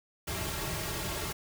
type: noise with comb filter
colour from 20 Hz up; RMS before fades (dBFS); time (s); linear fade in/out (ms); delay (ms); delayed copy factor
pink; -35; 0.27-1.33; 10; 4; -0.85
effects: none